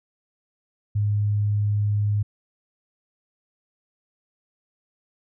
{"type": "tone", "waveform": "sine", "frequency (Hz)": 103.7, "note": "G#2", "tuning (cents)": -2, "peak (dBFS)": -19, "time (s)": [0.95, 2.23], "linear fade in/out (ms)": 10, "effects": []}